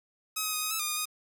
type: tone with pitch steps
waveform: 5% pulse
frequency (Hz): 1272 / 1263 / 1246 / 1257 / 1306 / 1216 / 1223 / 1241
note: D#6 / D#6 / D#6 / D#6 / E6 / D#6 / D#6 / D#6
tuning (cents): +38 / +26 / +2 / +17 / -17 / -40 / -30 / -5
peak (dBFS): -18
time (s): 0.36-1.056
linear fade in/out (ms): 10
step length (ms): 87
effects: none